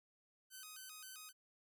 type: tone with vibrato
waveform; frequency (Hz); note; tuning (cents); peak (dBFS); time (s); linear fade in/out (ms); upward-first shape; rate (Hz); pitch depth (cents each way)
5% pulse; 1383; F6; -17; -40; 0.5-1.33; 50; square; 3.8; 170
effects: none